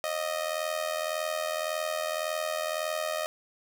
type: tone with amplitude modulation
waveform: sawtooth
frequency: 622.3 Hz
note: D#5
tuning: in tune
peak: -22 dBFS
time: 0.04-3.26 s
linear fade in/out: 0 ms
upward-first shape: sine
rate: 81.8 Hz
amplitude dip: 75%
effects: none